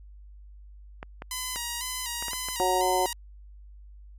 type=clicks; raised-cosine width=0.5 ms; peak=-22 dBFS; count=7; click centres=1.029 / 1.221 / 1.56 / 2.225 / 2.283 / 2.333 / 2.486 s
type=tone with vibrato; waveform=5% pulse; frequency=981 Hz; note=B5; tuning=12 cents flat; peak=-19 dBFS; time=1.31-3.13 s; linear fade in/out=2 ms; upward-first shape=square; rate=2 Hz; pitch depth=57 cents each way
type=harmonic tone; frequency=184.2 Hz; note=F#3; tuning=7 cents flat; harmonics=2 / 3 / 4 / 5; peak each=-28 / -30 / -27 / -27 dBFS; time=2.6-3.06 s; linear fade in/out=0 ms
effects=added 50 Hz sine -45 dBFS peak until 4.18 s